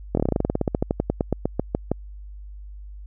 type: slowing click train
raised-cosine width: 2 ms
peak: -7 dBFS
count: 25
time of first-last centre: 0.15-1.916 s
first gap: 23 ms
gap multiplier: 1.09
effects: added 50 Hz sine -36 dBFS peak until 3.06 s